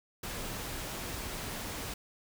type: noise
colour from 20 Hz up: pink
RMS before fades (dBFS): -39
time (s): 0.23-1.94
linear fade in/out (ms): 5
effects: none